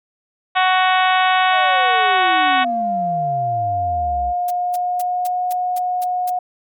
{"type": "harmonic tone", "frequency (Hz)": 371.7, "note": "F#4", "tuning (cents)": 8, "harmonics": [2, 3, 4, 5, 6, 7, 8, 9, 10], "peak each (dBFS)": [-15, -19, -21, -23, -25, -26, -27, -28, -29], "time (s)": [0.55, 2.65], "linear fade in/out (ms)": 20}
{"type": "exponential sweep", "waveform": "triangle", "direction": "down", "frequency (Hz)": [676, 58.9], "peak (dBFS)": -24, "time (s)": [1.5, 4.34], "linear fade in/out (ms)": 50}
{"type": "tone with pitch glide", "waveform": "sine", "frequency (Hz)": [698.5, 725.2], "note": ["F5", "F#5"], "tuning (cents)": [0, -35], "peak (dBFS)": -17, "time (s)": [2.64, 6.39], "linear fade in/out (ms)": 5, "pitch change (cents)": 65, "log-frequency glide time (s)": [3.29, 5.43]}
{"type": "noise bursts", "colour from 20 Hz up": "blue", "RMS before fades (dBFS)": -30, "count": 8, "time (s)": [4.48, 6.298], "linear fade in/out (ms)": 5, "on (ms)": 26, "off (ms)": 230}
{"effects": ["MP3 96 kbps"]}